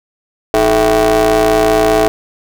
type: ring-modulated tone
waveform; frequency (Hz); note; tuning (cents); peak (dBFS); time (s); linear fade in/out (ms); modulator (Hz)
30% pulse; 114.8; A#2; -26; -3; 0.54-2.08; 0; 544
effects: none